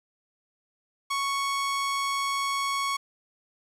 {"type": "tone", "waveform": "sawtooth", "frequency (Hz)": 1108.7, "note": "C#6", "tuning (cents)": 0, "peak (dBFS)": -22, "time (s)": [1.1, 2.97], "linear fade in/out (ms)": 10, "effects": ["low-pass 10000 Hz 12 dB/octave", "9-bit"]}